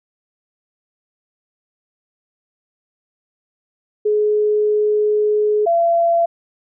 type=tone pair in turn; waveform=sine; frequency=421.9 / 678.7 Hz; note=G#4 / F5; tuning=+27 / -50 cents; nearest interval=minor sixth; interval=823 cents; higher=second; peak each=-13 / -12 dBFS; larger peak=second; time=4.05-5.66 / 5.66-6.26 s; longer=first; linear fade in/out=10 ms; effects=none